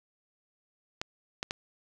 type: clicks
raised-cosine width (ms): 0.2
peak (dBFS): -15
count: 3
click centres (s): 1.015 / 1.429 / 1.509
effects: none